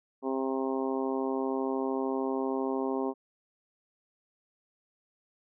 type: harmonic tone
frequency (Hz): 133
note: C3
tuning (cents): +29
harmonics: 2 / 3 / 4 / 5 / 6 / 7 / 8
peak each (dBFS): -32 / -32 / -38 / -40 / -40 / -40 / -42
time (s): 0.22-3.14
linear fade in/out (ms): 50
effects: none